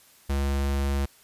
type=tone; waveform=square; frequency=69.4 Hz; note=C#2; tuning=3 cents sharp; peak=-24 dBFS; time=0.29-1.06 s; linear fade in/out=10 ms; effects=white hiss -56 dBFS RMS until 1.23 s + resampled to 32000 Hz